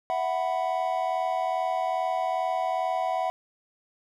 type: chord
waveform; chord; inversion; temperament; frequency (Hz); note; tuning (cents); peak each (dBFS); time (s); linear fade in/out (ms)
triangle; E suspended second; none; just; 659.3 / 741.7 / 988.9; E5 / F#5 / B5; 0 / +4 / +2; -28 / -25 / -31; 0.1-3.3; 0
effects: none